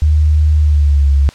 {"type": "tone with pitch glide", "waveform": "sine", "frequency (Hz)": [76.1, 69.78], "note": ["D#2", "C#2"], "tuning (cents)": [-38, 12], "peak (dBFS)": -7, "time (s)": [0.02, 1.29], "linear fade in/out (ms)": 0, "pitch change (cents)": -150, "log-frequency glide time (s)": [0.57, 1.09], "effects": ["white hiss -40 dBFS RMS until 1.34 s", "low-pass 6000 Hz 12 dB/octave"]}